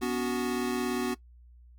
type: chord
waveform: square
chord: B suspended second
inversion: none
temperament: equal with one note detuned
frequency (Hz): 246.9 / 284.3 / 370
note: B3 / C#4 / F#4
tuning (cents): 0 / +44 / 0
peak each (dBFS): -32 / -36 / -32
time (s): 0.01-1.15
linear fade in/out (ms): 20
effects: noise-tail reverb RT60 0.1 s tail -18 dB re dry + added 60 Hz sine -51 dBFS peak until 1.78 s